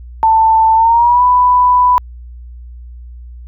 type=tone with pitch glide; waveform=sine; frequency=889 to 992.1 Hz; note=A5 to B5; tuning=+18 to +8 cents; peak=-6 dBFS; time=0.23-1.98 s; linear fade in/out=0 ms; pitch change=+190 cents; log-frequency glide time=0.75-1.23 s; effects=added 60 Hz sine -29 dBFS peak until 3.47 s